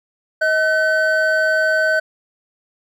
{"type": "tone pair together", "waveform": "triangle", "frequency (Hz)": [632, 1519.7], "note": ["D#5", "F#6"], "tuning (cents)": [27, 46], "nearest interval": "octave + minor third", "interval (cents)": 1519, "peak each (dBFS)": [-16, -14], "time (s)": [0.41, 2], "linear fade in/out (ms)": 10, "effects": []}